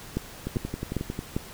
two click trains, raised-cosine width 3 ms, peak -17 / -13 dBFS, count 9 / 4, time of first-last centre 0.47-1.191 / 0.17-1.365 s, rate 11.1 / 2.51 Hz, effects pink hiss -44 dBFS RMS until 1.53 s

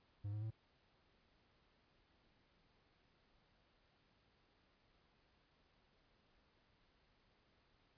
triangle tone with pitch steps, 102.1 / 106.01 / 110.06 Hz, G#2 / G#2 / A2, -29 / +36 / +1 cents, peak -39 dBFS, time 0.24-0.507 s, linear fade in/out 10 ms, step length 89 ms, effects pink hiss -75 dBFS RMS until 7.97 s + resampled to 11025 Hz

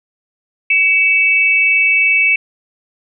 sine tone pair together, 2260 / 2637 Hz, C#7 / E7, +33 / 0 cents, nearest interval minor third, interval 267 cents, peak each -12 dBFS, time 0.7-2.36 s, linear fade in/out 5 ms, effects none

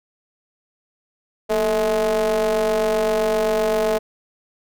square ring-modulated tone, 103.83 Hz, G#2, in tune, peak -15 dBFS, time 1.49-3.99 s, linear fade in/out 20 ms, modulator 543 Hz, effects none

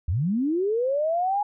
sine linear sweep, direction up, 69.3 to 839 Hz, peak -21 dBFS, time 0.08-1.43 s, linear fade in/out 5 ms, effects none

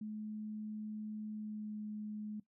sine tone with pitch glide, 213.8 to 211.8 Hz, A3 to G#3, -49 to +34 cents, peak -40 dBFS, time 0.01-2.4 s, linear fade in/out 5 ms, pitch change -17 cents, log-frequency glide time 1.32-1.79 s, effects noise-tail reverb RT60 0.1 s tail -17 dB re dry

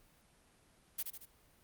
blue noise with echo, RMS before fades -37 dBFS, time 0.98-1.03 s, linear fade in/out 10 ms, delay 75 ms, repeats 3, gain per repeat -5 dB, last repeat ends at 1.255 s, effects pink hiss -67 dBFS RMS until 1.63 s + Opus 32 kbps

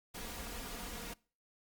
pink noise with comb filter, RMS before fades -44 dBFS, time 0.14-1.14 s, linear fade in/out 10 ms, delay 4.2 ms, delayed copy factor +0.6, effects noise-tail reverb RT60 0.4 s tail -24 dB re dry + Opus 48 kbps

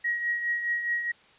sine tone with tremolo, 1898 Hz, A#6, 31 cents sharp, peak -23 dBFS, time 0.04-1.12 s, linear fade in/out 10 ms, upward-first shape triangle, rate 4.8 Hz, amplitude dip 60%, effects white hiss -57 dBFS RMS until 1.38 s + resampled to 8000 Hz

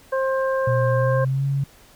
harmonic tone, 530 Hz, C5, 22 cents sharp, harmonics 1 / 2 / 3, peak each -20 / -27 / -30 dBFS, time 0.12-1.25 s, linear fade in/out 10 ms
sine tone with pitch glide, 121.3 to 138.53 Hz, B2 to C#3, -31 to -1 cents, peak -19 dBFS, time 0.67-1.64 s, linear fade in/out 5 ms, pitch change +230 cents, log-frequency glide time 0.96-1.45 s
effects pink hiss -51 dBFS RMS until 1.95 s

